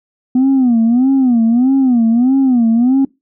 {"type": "tone with vibrato", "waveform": "sine", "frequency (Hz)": 247.6, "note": "B3", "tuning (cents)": 5, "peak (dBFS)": -6, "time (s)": [0.35, 3.05], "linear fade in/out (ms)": 5, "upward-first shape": "sine", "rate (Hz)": 1.6, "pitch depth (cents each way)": 160, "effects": ["noise-tail reverb RT60 0.2 s tail -22 dB re dry", "tanh soft clip ceiling -6 dBFS"]}